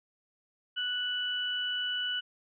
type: tone pair together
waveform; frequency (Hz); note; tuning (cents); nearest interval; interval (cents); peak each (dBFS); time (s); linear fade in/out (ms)
sine; 1480 / 2964; F#6 / F#7; 0 / +2; octave; 1202; -35 / -31; 0.76-2.21; 20
effects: none

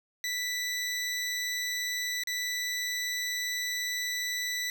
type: tone with dropouts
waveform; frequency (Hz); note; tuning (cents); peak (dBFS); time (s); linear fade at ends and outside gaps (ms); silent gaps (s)
20% pulse; 1975.5; B6; 0; -25; 0.24-4.7; 1; 2.236-2.272
effects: none

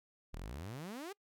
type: exponential sweep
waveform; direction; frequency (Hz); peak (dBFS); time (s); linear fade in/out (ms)
sawtooth; up; 34.78 to 420; -39; 0.33-1.13; 10
effects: noise-tail reverb RT60 0.1 s tail -26 dB re dry

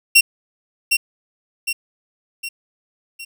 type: tone with echo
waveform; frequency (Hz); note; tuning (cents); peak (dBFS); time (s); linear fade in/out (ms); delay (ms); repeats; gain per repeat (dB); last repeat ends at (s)
sawtooth; 2739; F7; -34; -4; 0.15-0.21; 10; 760; 4; -6; 3.25
effects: none

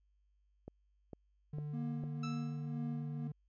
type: click train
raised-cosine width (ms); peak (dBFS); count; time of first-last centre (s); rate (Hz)
2; -33; 4; 0.68-2.037; 2.21
type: tone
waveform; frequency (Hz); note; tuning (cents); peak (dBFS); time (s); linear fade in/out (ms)
triangle; 148.6; D3; +21; -37; 1.53-3.32; 5
type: tone with tremolo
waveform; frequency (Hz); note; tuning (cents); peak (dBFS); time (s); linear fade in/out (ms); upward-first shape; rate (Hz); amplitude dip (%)
triangle; 236.8; A#3; +27; -36; 1.73-3.28; 10; sine; 2; 65
type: tone with exponential decay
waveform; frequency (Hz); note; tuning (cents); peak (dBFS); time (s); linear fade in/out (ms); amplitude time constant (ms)
sawtooth; 1318.5; E6; 0; -38; 2.23-2.79; 5; 120
effects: added 50 Hz sine -70 dBFS peak until 3.48 s + resampled to 16000 Hz

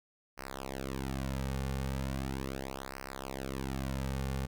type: tone with flanger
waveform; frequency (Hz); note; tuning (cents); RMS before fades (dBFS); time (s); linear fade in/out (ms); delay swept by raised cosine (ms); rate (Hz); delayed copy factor
sawtooth; 66.8; C2; +36; -37; 0.37-4.47; 20; 0.28 to 3.08; 0.38; -0.95
effects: none

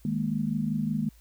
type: chord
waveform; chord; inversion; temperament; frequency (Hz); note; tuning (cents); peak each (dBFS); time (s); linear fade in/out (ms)
sine; D# suspended fourth; none; equal; 155.56 / 207.7 / 233.1; D#3 / G#3 / A#3; 0 / 0 / 0; -31 / -29 / -30; 0.05-1.09; 2
effects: added 55 Hz sine -53 dBFS peak until 1.2 s + white hiss -62 dBFS RMS until 1.2 s

